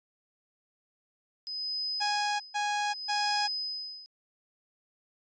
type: tone with tremolo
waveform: sine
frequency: 5030 Hz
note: D#8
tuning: 18 cents sharp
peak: -30 dBFS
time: 1.47-4.06 s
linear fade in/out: 0 ms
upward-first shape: sine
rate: 0.64 Hz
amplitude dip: 95%
type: tone bursts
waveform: sawtooth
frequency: 828 Hz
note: G#5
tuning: 5 cents flat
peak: -24 dBFS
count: 3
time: 2-3.48 s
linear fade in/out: 20 ms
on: 400 ms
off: 140 ms
effects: resampled to 16000 Hz